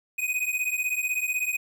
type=beating tone pair; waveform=square; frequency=2489 / 2505 Hz; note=D#7 / D#7; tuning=0 / +11 cents; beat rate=16 Hz; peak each=-29 dBFS; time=0.18-1.57 s; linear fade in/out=10 ms; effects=10-bit